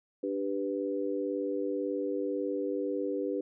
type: chord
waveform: sine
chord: G major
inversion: second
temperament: equal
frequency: 293.7 / 392 / 493.9 Hz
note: D4 / G4 / B4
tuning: 0 / 0 / 0 cents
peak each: -34 dBFS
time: 0.23-3.41 s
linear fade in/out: 5 ms
effects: none